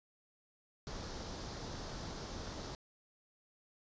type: noise with comb filter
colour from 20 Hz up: pink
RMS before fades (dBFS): -44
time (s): 0.87-2.75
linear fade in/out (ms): 0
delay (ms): 0.2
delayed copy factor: +0.5
effects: resampled to 16000 Hz